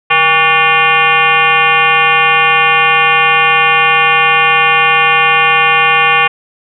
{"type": "tone with frequency modulation", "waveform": "sine", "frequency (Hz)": 1791, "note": "A6", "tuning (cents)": 30, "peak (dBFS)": -6, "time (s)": [0.1, 6.28], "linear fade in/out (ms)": 10, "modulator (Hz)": 329, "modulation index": 3.2, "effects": []}